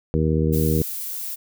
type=harmonic tone; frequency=78.5 Hz; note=D#2; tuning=16 cents sharp; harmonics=1 / 2 / 3 / 4 / 5 / 6; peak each=-23 / -21 / -26 / -27 / -27 / -26 dBFS; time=0.14-0.82 s; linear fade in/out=0 ms
type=noise; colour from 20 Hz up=violet; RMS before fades=-30 dBFS; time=0.52-1.36 s; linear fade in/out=20 ms
effects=none